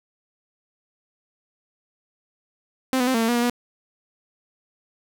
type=tone with pitch steps; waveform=sawtooth; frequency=260.5 / 248.2 / 260.2 / 228 / 226.3 / 240.5 / 238.3 / 242.5 Hz; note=C4 / B3 / C4 / A#3 / A3 / B3 / A#3 / B3; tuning=-7 / +9 / -9 / -38 / +49 / -46 / +38 / -31 cents; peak=-15 dBFS; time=2.93-3.498 s; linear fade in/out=0 ms; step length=71 ms; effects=none